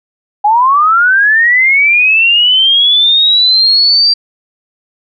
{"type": "linear sweep", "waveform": "sine", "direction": "up", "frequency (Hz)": [810, 4726], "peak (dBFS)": -5, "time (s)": [0.44, 4.14], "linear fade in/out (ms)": 10, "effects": []}